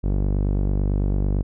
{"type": "tone with low-pass filter", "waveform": "sawtooth", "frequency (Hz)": 49, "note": "G1", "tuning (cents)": 0, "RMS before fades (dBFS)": -21, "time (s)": [0.03, 1.43], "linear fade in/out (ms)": 20, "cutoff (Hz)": 410, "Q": 0.72, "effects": []}